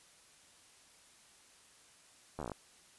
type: slowing click train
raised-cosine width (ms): 1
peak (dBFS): -26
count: 9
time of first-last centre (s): 2.39-2.518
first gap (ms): 12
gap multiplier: 1.08
effects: white hiss -62 dBFS RMS until 2.98 s + resampled to 24000 Hz